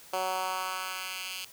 10% pulse tone with high-pass filter sweep, 186.4 Hz, F#3, 13 cents sharp, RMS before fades -34 dBFS, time 0.13-1.45 s, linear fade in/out 5 ms, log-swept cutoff 580 to 3100 Hz, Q 1.5, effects white hiss -52 dBFS RMS until 1.52 s

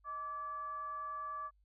sine tone with frequency modulation, 1162 Hz, D6, 19 cents flat, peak -39 dBFS, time 0.04-1.51 s, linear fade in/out 50 ms, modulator 534 Hz, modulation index 0.3, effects added 50 Hz sine -67 dBFS peak until 1.64 s

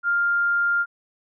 sine tone, 1400 Hz, F6, 4 cents sharp, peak -18 dBFS, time 0.03-0.86 s, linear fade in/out 50 ms, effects none

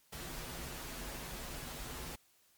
pink noise with comb filter, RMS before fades -44 dBFS, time 0.12-2.16 s, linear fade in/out 10 ms, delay 10 ms, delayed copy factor -0.55, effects white hiss -69 dBFS RMS until 2.57 s + MP3 96 kbps

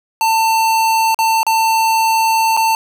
square tone with dropouts, 895 Hz, A5, 29 cents sharp, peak -12 dBFS, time 0.21-2.75 s, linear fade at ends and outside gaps 1 ms, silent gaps 1.145-1.189 / 1.431-1.466 / 2.567-2.573 s, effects none

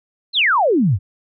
sine exponential sweep, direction down, 4331 to 82.41 Hz, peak -12 dBFS, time 0.33-0.99 s, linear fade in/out 50 ms, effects none

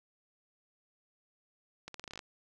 accelerating click train, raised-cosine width 0.2 ms, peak -26 dBFS, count 10, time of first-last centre 1.88-2.192 s, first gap 63 ms, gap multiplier 0.84, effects none

